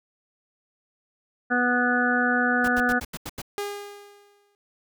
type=harmonic tone; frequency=245.9 Hz; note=B3; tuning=7 cents flat; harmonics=1 / 2 / 3 / 5 / 6 / 7; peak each=-25 / -30 / -28 / -32 / -23 / -29 dBFS; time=1.5-3 s; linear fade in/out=20 ms
type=noise bursts; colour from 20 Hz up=pink; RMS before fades=-34 dBFS; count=7; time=2.64-3.418 s; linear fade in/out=5 ms; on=40 ms; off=83 ms
type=tone with exponential decay; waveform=sawtooth; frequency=407.2 Hz; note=G#4; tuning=34 cents flat; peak=-22 dBFS; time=3.58-4.55 s; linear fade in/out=0 ms; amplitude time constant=210 ms
effects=none